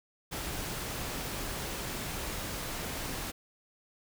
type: noise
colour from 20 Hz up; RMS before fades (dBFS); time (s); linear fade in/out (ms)
pink; -37; 0.31-3.32; 20
effects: none